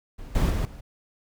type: noise with level steps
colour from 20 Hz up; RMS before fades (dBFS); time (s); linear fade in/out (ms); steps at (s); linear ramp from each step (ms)
brown; -40 / -21 / -25 / -41; 0.18-0.81; 10; 0.35 / 0.5 / 0.65; 2
effects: none

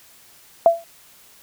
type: tone with exponential decay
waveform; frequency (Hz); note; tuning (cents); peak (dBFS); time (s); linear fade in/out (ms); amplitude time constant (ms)
sine; 673; E5; +36; -5; 0.66-0.84; 1; 39
effects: white hiss -50 dBFS RMS until 1.42 s

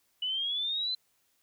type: exponential sweep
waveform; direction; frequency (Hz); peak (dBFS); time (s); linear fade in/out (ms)
sine; up; 2950 to 4085; -29; 0.22-0.95; 5
effects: white hiss -72 dBFS RMS until 1.42 s

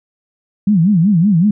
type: tone with vibrato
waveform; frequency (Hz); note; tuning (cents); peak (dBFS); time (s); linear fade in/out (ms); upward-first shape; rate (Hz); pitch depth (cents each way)
sine; 185; F#3; 0; -8; 0.67-1.51; 5; sine; 5.3; 250
effects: none

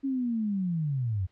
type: linear sweep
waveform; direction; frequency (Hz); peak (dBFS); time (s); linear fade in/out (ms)
sine; down; 277.2 to 87.31; -26; 0.03-1.27; 20
effects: pink hiss -70 dBFS RMS until 1.31 s + low-pass 4000 Hz 12 dB/octave

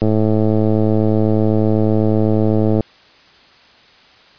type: click train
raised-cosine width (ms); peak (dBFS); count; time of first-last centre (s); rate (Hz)
2; -3; 302; 0.02-2.807; 108
effects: white hiss -47 dBFS RMS until 4.38 s + resampled to 11025 Hz

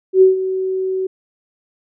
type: tone with ADSR envelope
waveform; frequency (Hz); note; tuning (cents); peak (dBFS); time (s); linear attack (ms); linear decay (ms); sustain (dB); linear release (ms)
sine; 377.1; F#4; +33; -4; 0.13-1.07; 85; 140; -13; 7
effects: none

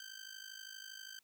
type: tone with amplitude modulation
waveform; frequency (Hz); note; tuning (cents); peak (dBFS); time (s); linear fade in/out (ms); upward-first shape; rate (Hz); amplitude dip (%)
15% pulse; 1557; G6; -12; -38; 0-1.19; 2; sine; 52.5; 80
effects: white hiss -75 dBFS RMS until 1.23 s

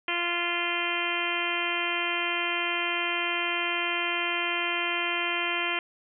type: harmonic tone with a mistuned harmonic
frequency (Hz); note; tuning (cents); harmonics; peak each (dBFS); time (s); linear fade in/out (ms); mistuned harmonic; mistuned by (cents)
346.7; F4; -13; 1 / 2 / 3 / 4 / 5 / 6 / 7 / 8 / 9; -36 / -37 / -35 / -36 / -36 / -33 / -33 / -34 / -34; 0.08-5.79; 2; 8; -19
effects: none

